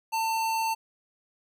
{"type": "tone", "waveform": "square", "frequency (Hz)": 896, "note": "A5", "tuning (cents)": 31, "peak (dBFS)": -26, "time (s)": [0.12, 0.75], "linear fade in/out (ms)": 20, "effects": []}